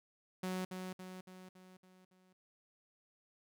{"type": "tone with echo", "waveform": "sawtooth", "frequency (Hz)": 185, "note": "F#3", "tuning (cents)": 0, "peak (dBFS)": -33, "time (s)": [0.43, 0.65], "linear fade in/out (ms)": 5, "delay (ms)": 280, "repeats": 6, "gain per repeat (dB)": -5, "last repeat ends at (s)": 2.33, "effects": []}